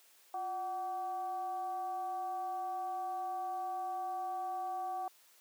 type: tone with frequency modulation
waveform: sine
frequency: 750 Hz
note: F#5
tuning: 23 cents sharp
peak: -35 dBFS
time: 0.34-5.08 s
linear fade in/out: 2 ms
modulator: 397 Hz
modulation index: 0.52
effects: white hiss -64 dBFS RMS until 5.4 s + high-pass 400 Hz 12 dB/octave